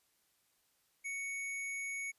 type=tone with hard clipping; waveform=sine; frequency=2225 Hz; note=C#7; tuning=6 cents sharp; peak=-39 dBFS; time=1.04-2.12 s; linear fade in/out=20 ms; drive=17 dB; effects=white hiss -75 dBFS RMS until 2.18 s + resampled to 32000 Hz